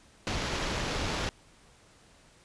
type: noise with sample-and-hold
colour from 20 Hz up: pink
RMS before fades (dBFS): -32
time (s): 0.27-1.29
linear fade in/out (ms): 0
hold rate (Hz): 8820
effects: pink hiss -59 dBFS RMS until 2.44 s + resampled to 22050 Hz